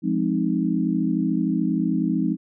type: chord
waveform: sine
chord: F minor seventh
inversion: none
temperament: equal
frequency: 174.61 / 207.7 / 261.6 / 311.1 Hz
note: F3 / Ab3 / C4 / Eb4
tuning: 0 / 0 / 0 / 0 cents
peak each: -25 dBFS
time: 0.02-2.37 s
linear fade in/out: 50 ms
effects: none